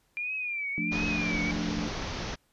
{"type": "tone with vibrato", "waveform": "sine", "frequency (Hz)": 2385, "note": "D7", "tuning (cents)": 26, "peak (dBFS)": -30, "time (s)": [0.17, 1.51], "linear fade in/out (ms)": 0, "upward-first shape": "triangle", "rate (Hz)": 1.4, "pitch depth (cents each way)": 130}
{"type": "chord", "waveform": "sine", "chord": "D minor", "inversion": "first", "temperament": "equal", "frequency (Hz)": [174.61, 220, 293.7], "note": ["F3", "A3", "D4"], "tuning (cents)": [0, 0, 0], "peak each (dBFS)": -34, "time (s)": [0.78, 1.88], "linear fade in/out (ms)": 0}
{"type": "low-pass noise", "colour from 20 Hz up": "pink", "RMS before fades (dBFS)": -35, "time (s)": [0.91, 2.36], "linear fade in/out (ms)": 20, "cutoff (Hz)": 6300, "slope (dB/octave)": 96}
{"effects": ["pink hiss -70 dBFS RMS until 2.52 s", "resampled to 32000 Hz"]}